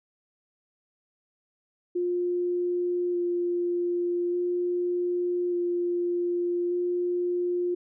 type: tone with vibrato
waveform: sine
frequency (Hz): 352.1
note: F4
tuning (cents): +14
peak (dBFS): -24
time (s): 1.95-7.75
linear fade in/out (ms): 10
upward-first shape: square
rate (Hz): 0.42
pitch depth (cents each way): 9
effects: none